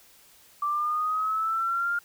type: linear sweep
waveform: sine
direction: up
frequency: 1166 to 1411 Hz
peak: -24 dBFS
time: 0.62-1.99 s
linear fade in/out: 5 ms
effects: white hiss -56 dBFS RMS until 2.04 s